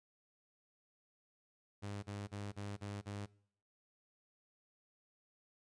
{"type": "tone bursts", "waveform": "sawtooth", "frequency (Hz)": 101.6, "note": "G#2", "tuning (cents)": -38, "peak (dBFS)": -38, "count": 6, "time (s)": [1.82, 3.265], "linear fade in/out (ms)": 20, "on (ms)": 210, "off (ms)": 37, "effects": ["noise-tail reverb RT60 0.6 s tail -22 dB re dry", "resampled to 22050 Hz"]}